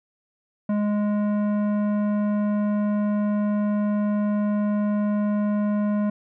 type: tone with tanh clipping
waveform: sine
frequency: 207.7 Hz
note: G#3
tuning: in tune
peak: -22 dBFS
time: 0.69-6.1 s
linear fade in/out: 5 ms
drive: 13 dB
effects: none